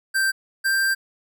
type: tone pair in turn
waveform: square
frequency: 1568 / 1578 Hz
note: G6 / G6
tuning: 0 / +11 cents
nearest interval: unison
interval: 11 cents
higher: second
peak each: -19 / -19 dBFS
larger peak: neither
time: 0.14-0.32 / 0.64-0.95 s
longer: second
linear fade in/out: 20 ms
effects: none